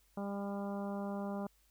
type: harmonic tone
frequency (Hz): 200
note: G3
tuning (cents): +35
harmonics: 1 / 2 / 3 / 4 / 5 / 6 / 7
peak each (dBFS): -38 / -46 / -44 / -47 / -51 / -53 / -57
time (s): 0.17-1.47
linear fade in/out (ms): 5
effects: added 50 Hz sine -70 dBFS peak until 1.7 s + white hiss -72 dBFS RMS until 1.7 s